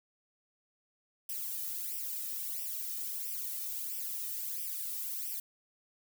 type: noise with flanger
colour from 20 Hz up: violet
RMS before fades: -38 dBFS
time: 1.29-5.4 s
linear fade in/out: 2 ms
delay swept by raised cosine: 0.36 to 1.66 ms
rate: 1.5 Hz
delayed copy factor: +0.85
effects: none